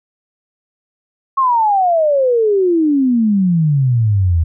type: exponential sweep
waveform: sine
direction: down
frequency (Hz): 1099 to 79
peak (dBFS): -10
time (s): 1.37-4.44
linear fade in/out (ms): 10
effects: none